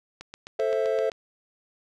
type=click train; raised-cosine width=0.2 ms; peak=-22 dBFS; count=8; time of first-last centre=0.21-1.118 s; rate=7.71 Hz
type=chord; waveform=triangle; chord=A minor; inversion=none; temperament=just; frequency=440 / 528 / 660 Hz; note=A4 / C5 / E5; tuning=0 / +16 / +2 cents; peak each=-24 / -25 / -26 dBFS; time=0.59-1.1 s; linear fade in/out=5 ms
effects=none